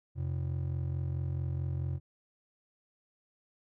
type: ring-modulated tone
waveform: triangle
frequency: 110 Hz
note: A2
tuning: in tune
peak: -26 dBFS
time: 0.15-2 s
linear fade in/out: 50 ms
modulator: 22.3 Hz
effects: none